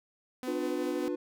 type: tone with tremolo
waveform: sawtooth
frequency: 253.2 Hz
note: B3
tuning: 43 cents sharp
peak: -32 dBFS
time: 0.43-1.08 s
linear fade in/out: 0 ms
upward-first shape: sine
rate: 5.2 Hz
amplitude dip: 25%
type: chord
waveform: triangle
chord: B diminished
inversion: first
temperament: just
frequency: 296.3 / 355.6 / 493.9 Hz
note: D4 / F4 / B4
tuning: +15 / +31 / 0 cents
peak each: -32 / -32 / -35 dBFS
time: 0.47-1.16 s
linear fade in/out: 10 ms
effects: none